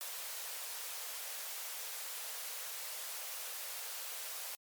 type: high-pass noise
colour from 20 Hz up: white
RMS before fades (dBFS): -43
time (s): 0.01-4.55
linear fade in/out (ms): 0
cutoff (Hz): 450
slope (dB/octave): 96
effects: MP3 96 kbps